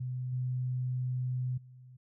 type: tone with level steps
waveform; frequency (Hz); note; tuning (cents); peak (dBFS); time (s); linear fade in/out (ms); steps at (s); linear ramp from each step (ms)
sine; 126.6; B2; +43; -33 / -30 / -50; 0-1.97; 10; 0.32 / 1.57; 10
effects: none